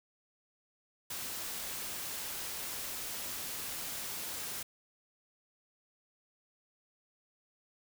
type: noise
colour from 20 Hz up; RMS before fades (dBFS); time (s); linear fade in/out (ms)
white; -40; 1.1-4.63; 5
effects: none